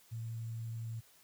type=tone with sample-and-hold; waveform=sine; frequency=114 Hz; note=A#2; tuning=38 cents flat; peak=-38 dBFS; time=0.11-1.01 s; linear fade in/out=20 ms; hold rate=7350 Hz; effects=white hiss -64 dBFS RMS until 1.23 s